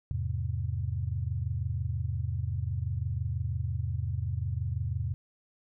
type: chord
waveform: sine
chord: E augmented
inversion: none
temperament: just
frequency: 82.41 / 103.01 / 128.76 Hz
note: E2 / G#2 / B#2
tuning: 0 / -14 / -27 cents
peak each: -33 / -33 / -34 dBFS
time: 0.11-5.14 s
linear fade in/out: 0 ms
effects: none